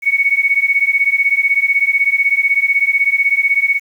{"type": "beating tone pair", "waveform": "sine", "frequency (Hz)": [2217, 2233], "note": ["C#7", "C#7"], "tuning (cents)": [0, 12], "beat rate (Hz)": 16, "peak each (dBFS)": -14, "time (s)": [0.02, 3.8], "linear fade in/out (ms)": 50, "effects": ["7-bit"]}